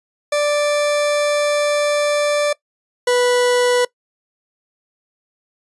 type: tone pair in turn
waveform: 40% pulse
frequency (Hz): 587.3 / 491.8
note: D5 / B4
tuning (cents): 0 / -7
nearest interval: minor third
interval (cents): 307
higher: first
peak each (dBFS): -14 / -12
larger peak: second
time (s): 0.32-2.53 / 3.07-3.85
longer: first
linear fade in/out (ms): 5
effects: noise-tail reverb RT60 0.1 s tail -21 dB re dry + resampled to 24000 Hz